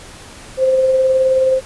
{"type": "tone with tremolo", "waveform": "sine", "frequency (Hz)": 523.3, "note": "C5", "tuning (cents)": 0, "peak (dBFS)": -9, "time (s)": [0.57, 1.61], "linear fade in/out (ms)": 50, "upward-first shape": "sine", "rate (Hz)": 19, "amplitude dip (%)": 30, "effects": ["pink hiss -37 dBFS RMS until 1.65 s", "resampled to 24000 Hz"]}